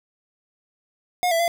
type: tone with pitch steps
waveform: square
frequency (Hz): 718 / 665 / 683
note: F5 / E5 / F5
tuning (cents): +48 / +15 / -39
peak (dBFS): -19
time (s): 1.23-1.479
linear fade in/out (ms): 0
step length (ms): 83
effects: none